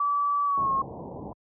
sine tone with pitch glide, 1152 to 1081.1 Hz, D6 to C#6, -34 to -44 cents, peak -22 dBFS, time 0-0.82 s, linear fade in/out 5 ms, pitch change -110 cents, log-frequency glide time 0.45-0.7 s
pink low-pass noise, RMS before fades -37 dBFS, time 0.57-1.33 s, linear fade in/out 2 ms, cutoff 1000 Hz, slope 96 dB/octave
effects high-pass 100 Hz 12 dB/octave

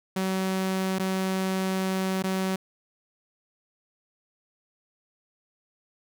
sawtooth tone with dropouts, 189.2 Hz, F#3, 39 cents sharp, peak -21 dBFS, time 0.16-2.56 s, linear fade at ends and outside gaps 5 ms, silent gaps 0.986-0.995 / 2.225-2.238 s, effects none

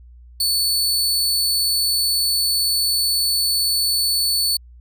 sawtooth tone, 4459 Hz, C#8, 9 cents sharp, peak -14 dBFS, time 0.4-4.57 s, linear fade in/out 5 ms, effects added 60 Hz sine -41 dBFS peak until 4.8 s

